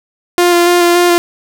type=tone with vibrato; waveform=sawtooth; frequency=349.2 Hz; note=F4; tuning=in tune; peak=-3 dBFS; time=0.38-1.18 s; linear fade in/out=0 ms; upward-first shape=square; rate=3.5 Hz; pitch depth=13 cents each way; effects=none